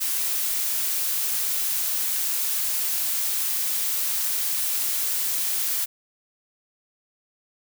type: noise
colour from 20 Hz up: blue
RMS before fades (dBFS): -25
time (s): 0-5.86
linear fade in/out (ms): 20
effects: none